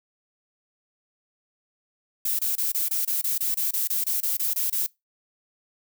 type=noise bursts; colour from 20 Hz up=violet; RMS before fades=-25 dBFS; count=16; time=2.25-4.865 s; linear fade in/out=5 ms; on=140 ms; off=25 ms; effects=noise-tail reverb RT60 0.2 s tail -23 dB re dry